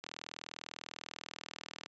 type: click train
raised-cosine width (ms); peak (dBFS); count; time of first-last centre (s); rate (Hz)
0.2; -25; 74; 0.04-1.86; 40.1
effects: high-pass 200 Hz 12 dB/octave + resampled to 16000 Hz